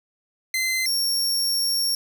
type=tone pair in turn; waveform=sawtooth; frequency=2065 / 5513 Hz; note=C7 / F8; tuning=-23 / -23 cents; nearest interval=octave + perfect fourth; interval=1700 cents; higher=second; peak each=-18 dBFS; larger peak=neither; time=0.54-0.86 / 0.86-1.95 s; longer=second; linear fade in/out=2 ms; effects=none